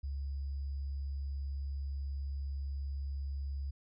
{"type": "tone with sample-and-hold", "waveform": "sine", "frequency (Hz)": 69.3, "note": "C#2", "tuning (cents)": 0, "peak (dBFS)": -35, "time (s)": [0.03, 3.71], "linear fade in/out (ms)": 10, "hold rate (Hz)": 4900, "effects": ["resampled to 16000 Hz"]}